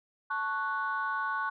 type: chord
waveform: sine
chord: F# minor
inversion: first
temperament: equal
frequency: 880 / 1108.7 / 1480 Hz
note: A5 / C#6 / F#6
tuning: 0 / 0 / 0 cents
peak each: -36 / -32 / -32 dBFS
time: 0.3-1.5 s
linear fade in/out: 10 ms
effects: tanh soft clip ceiling -22 dBFS